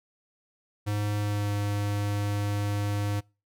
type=tone with pitch glide; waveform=square; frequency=103.83 to 102.46 Hz; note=G#2 to G#2; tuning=0 to -23 cents; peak=-27 dBFS; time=0.86-3.21 s; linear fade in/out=20 ms; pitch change=-23 cents; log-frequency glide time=1.19-1.52 s; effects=noise-tail reverb RT60 0.3 s tail -25 dB re dry